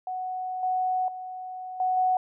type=tone with level steps; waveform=sine; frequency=741 Hz; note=F#5; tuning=2 cents sharp; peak=-29 / -23 / -34 / -22 / -20 dBFS; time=0.07-2.17 s; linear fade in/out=2 ms; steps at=0.63 / 1.08 / 1.8 / 1.97 s; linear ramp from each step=2 ms; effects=none